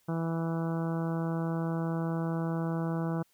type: harmonic tone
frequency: 164.81 Hz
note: E3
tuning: in tune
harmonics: 1 / 2 / 3 / 4 / 5 / 6 / 7 / 8 / 9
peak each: -30 / -36 / -40 / -42 / -44 / -46 / -47 / -48 / -49 dBFS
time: 0.08-3.23 s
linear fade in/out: 10 ms
effects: white hiss -69 dBFS RMS until 3.33 s